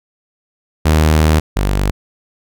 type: tone pair in turn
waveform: sawtooth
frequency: 77.78 / 49 Hz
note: D#2 / G1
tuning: 0 / 0 cents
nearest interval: minor sixth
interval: 800 cents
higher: first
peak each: -5 / -9 dBFS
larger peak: first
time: 0.85-1.4 / 1.56-1.91 s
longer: first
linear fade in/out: 10 ms
effects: none